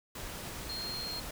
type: tone in noise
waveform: sine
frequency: 4220 Hz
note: C8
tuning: 14 cents sharp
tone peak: -37 dBFS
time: 0.69-1.2 s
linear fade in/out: 5 ms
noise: pink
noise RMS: -42 dBFS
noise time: 0.15-1.31 s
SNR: +2 dB
effects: none